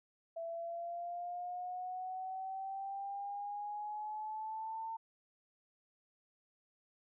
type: exponential sweep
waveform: sine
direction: up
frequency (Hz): 663 to 903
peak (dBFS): -39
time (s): 0.36-4.97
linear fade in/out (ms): 10
effects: none